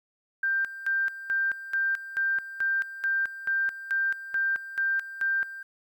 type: tone with tremolo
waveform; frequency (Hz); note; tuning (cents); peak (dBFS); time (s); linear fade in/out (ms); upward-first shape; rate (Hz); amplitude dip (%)
sine; 1575; G6; +8; -23; 0.43-5.63; 5; square; 2.3; 80
effects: 10-bit